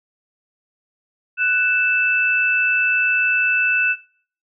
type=tone pair together; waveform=sine; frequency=1489.4 / 2637 Hz; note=F#6 / E7; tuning=+11 / 0 cents; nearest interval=minor seventh; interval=989 cents; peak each=-18 dBFS; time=1.37-3.96 s; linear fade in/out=50 ms; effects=noise-tail reverb RT60 0.5 s tail -19 dB re dry